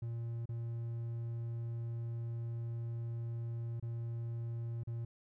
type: tone with dropouts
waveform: triangle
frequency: 116.54 Hz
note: A#2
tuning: in tune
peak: -35 dBFS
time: 0.02-5.05 s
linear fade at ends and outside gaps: 5 ms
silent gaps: 0.457-0.49 / 3.799-3.825 / 4.835-4.872 s
effects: none